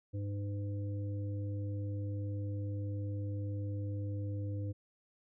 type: harmonic tone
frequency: 101.2 Hz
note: G#2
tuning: 44 cents flat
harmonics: 1 / 3 / 5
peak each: -35 / -45 / -49 dBFS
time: 0.13-4.73 s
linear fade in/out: 20 ms
effects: none

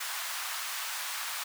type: high-pass noise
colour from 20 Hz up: pink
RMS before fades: -36 dBFS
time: 0-1.44 s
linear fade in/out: 10 ms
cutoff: 940 Hz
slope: 24 dB/octave
effects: none

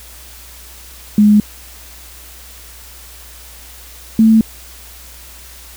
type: tone pair in turn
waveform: sine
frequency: 209.3 / 221.7 Hz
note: G#3 / A3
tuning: +14 / +13 cents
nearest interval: minor second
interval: 99 cents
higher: second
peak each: -5 dBFS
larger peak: neither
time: 1.18-1.4 / 4.19-4.41 s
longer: neither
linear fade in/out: 2 ms
effects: added 60 Hz sine -39 dBFS peak until 5.76 s + white hiss -38 dBFS RMS until 5.76 s

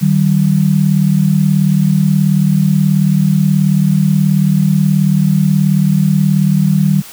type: tone pair together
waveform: sine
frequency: 153.57 / 192.1 Hz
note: D#3 / G3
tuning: -22 / -35 cents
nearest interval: major third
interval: 387 cents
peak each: -11 dBFS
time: 0.01-7.02 s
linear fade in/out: 20 ms
effects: white hiss -34 dBFS RMS until 7.12 s

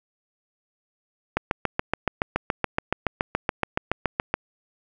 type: click train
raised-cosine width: 0.5 ms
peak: -6 dBFS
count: 22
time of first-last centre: 1.37-4.34 s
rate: 7.07 Hz
effects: none

